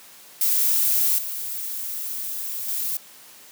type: noise with level steps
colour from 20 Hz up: violet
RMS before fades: -20 / -30 / -26 dBFS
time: 0.41-2.97 s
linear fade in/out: 2 ms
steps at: 1.18 / 2.68 s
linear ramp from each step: 5 ms
effects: white hiss -47 dBFS RMS until 3.51 s + high-pass 150 Hz 12 dB/octave